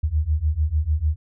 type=beating tone pair; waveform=sine; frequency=73.42 / 80.12 Hz; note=D2 / E2; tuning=0 / -49 cents; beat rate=6.7 Hz; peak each=-22 / -21 dBFS; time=0.03-1.16 s; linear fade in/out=10 ms; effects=none